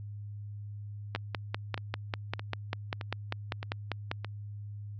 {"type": "two click trains", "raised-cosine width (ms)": 0.3, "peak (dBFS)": [-21, -15], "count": [6, 16], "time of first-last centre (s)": [[1.16, 4.246], [1.15, 4.114]], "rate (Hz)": [1.62, 5.06], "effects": ["added 103 Hz sine -39 dBFS peak until 4.99 s", "low-pass 5000 Hz 12 dB/octave"]}